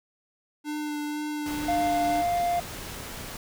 square tone with vibrato, 298.5 Hz, D4, 28 cents sharp, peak -30 dBFS, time 0.64-2.24 s, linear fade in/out 50 ms, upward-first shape sine, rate 2 Hz, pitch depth 13 cents each way
pink noise, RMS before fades -38 dBFS, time 1.46-3.37 s, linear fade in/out 2 ms
triangle tone, 698.5 Hz, F5, in tune, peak -21 dBFS, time 1.68-2.6 s, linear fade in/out 5 ms
effects none

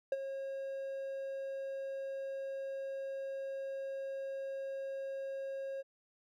triangle tone with ADSR envelope, 542 Hz, C#5, 39 cents flat, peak -26 dBFS, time 0.12-5.83 s, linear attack 3 ms, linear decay 32 ms, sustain -10 dB, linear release 28 ms, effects none

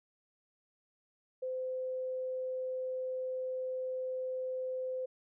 sine tone, 514 Hz, C5, 31 cents flat, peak -34 dBFS, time 1.42-5.06 s, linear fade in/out 10 ms, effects none

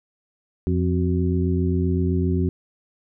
harmonic tone with a mistuned harmonic, 87.7 Hz, F2, 8 cents sharp, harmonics 1 / 2 / 3 / 4, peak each -21 / -24 / -26 / -27 dBFS, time 0.67-2.49 s, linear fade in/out 0 ms, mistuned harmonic 4, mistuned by +89 cents, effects none

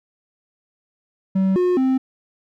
triangle tone with pitch steps, 190.9 / 360.4 / 261.7 Hz, G3 / F#4 / C4, -46 / -45 / 0 cents, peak -13 dBFS, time 1.35-1.98 s, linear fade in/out 10 ms, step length 210 ms, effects none

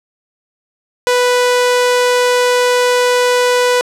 sawtooth tone, 493.9 Hz, B4, in tune, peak -6 dBFS, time 1.07-3.81 s, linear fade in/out 0 ms, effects low-pass 10000 Hz 12 dB/octave

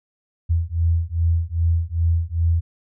sine beating tone pair, 82.41 / 84.91 Hz, E2 / F2, 0 / -48 cents, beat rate 2.5 Hz, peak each -20 dBFS, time 0.49-2.61 s, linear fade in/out 20 ms, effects none

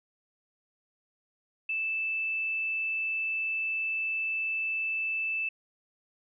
sine tone, 2637 Hz, E7, in tune, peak -28 dBFS, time 1.69-5.49 s, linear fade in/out 5 ms, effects none

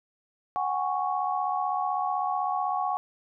sine chord, F# suspended second, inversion none, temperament equal with one note detuned, 740 / 815.9 / 1108.7 Hz, F#5 / G#5 / C#6, 0 / -31 / 0 cents, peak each -29 / -30 / -30 dBFS, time 0.56-2.97 s, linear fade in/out 0 ms, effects none

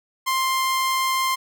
sawtooth tone, 1051 Hz, C6, 7 cents sharp, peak -16 dBFS, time 0.26-1.36 s, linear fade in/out 20 ms, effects none

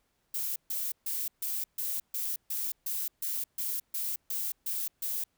violet noise bursts, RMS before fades -33 dBFS, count 14, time 0.34-5.24 s, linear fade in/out 5 ms, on 220 ms, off 140 ms, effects pink hiss -75 dBFS RMS until 5.37 s

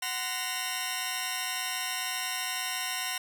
15% pulse tone cluster, 740 / 1029 / 1856 / 2723 / 2838 Hz, F#5 / C6 / A#6 / F7 / F7, 0 / -29 / -8 / -44 / +27 cents, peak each -31 dBFS, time 0.02-3.18 s, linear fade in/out 5 ms, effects none

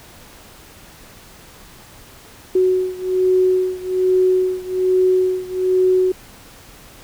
sine beating tone pair, 370 / 371.2 Hz, F#4 / F#4, 0 / +6 cents, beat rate 1.2 Hz, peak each -16 / -18 dBFS, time 2.55-6.12 s, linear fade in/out 5 ms, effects pink hiss -43 dBFS RMS until 7.03 s

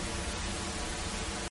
pink noise with comb filter, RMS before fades -35 dBFS, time 0-1.48 s, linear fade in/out 0 ms, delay 7.6 ms, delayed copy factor -1, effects MP3 48 kbps

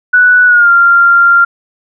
sine tone with pitch glide, 1480 to 1388.9 Hz, F#6 to F6, 0 to -10 cents, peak -3 dBFS, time 0.13-1.45 s, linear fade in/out 10 ms, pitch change -110 cents, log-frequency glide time 0.46-0.7 s, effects none

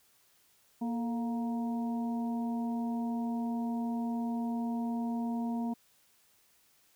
harmonic tone with a mistuned harmonic, 234.3 Hz, A#3, 9 cents sharp, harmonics 1 / 2 / 3 / 4, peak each -31 / -48 / -43 / -45 dBFS, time 0.81-5.74 s, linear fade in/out 10 ms, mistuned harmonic 2, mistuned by -96 cents, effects white hiss -67 dBFS RMS until 6.95 s

